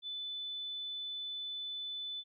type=tone; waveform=sine; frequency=3500 Hz; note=A7; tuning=10 cents flat; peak=-38 dBFS; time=0.02-2.24 s; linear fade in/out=50 ms; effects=none